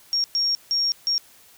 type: tone bursts at uneven times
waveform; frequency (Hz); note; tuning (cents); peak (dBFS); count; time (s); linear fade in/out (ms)
sine; 5560; F8; -9; -19; 4; 0.13-0.24 / 0.35-0.55 / 0.71-0.92 / 1.07-1.18; 0
effects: white hiss -52 dBFS RMS until 1.57 s